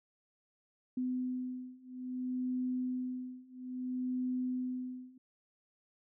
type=beating tone pair; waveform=sine; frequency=252.8 / 253.4 Hz; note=B3 / B3; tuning=+41 / +45 cents; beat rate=0.6 Hz; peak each=-38 / -37 dBFS; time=0.97-5.18 s; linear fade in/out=5 ms; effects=none